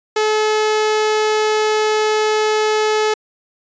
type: tone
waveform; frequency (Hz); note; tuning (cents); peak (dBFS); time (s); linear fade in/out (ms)
sawtooth; 429.8; A4; -41; -10; 0.16-3.14; 5
effects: resampled to 16000 Hz